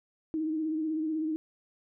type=tone with vibrato; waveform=sine; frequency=314 Hz; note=D#4; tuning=16 cents sharp; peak=-28 dBFS; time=0.34-1.36 s; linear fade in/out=0 ms; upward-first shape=sine; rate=16 Hz; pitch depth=44 cents each way; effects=none